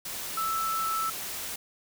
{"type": "tone in noise", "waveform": "sine", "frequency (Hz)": 1317, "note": "E6", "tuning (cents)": -2, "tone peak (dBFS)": -27, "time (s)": [0.37, 1.1], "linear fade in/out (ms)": 5, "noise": "white", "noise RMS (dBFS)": -36, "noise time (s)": [0.05, 1.56], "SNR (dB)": 6, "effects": []}